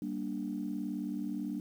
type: chord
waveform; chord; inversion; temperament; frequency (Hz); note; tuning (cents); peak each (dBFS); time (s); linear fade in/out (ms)
sine; G minor; none; just; 196 / 235.2 / 294; G3 / Bb3 / D4; 0 / +16 / +2; -38 / -38 / -37; 0.02-1.6; 2
effects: tanh soft clip ceiling -25 dBFS + 10-bit